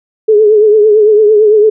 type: tone with vibrato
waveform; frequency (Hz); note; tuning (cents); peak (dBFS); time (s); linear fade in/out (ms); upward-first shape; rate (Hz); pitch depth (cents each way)
sine; 425.6; G#4; +42; -3; 0.28-1.7; 10; triangle; 8.9; 72
effects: none